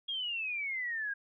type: exponential sweep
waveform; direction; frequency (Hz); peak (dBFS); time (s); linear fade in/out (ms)
sine; down; 3300 to 1605; -33; 0.08-1.14; 10
effects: none